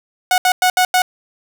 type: tone bursts at uneven times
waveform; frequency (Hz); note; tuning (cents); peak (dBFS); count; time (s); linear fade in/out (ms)
sawtooth; 734; F#5; -14; -7; 5; 0.31-0.38 / 0.45-0.52 / 0.62-0.7 / 0.77-0.85 / 0.94-1.02; 2
effects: none